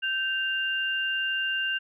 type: tone pair together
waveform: sine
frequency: 1555.5 / 2794 Hz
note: G6 / F7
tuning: -14 / 0 cents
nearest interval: minor seventh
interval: 1014 cents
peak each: -28 dBFS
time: 0.02-1.79 s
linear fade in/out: 20 ms
effects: none